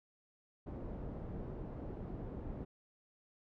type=low-pass noise; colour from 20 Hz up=pink; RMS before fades=-44 dBFS; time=0.66-2.65 s; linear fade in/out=10 ms; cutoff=520 Hz; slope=12 dB/octave; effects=none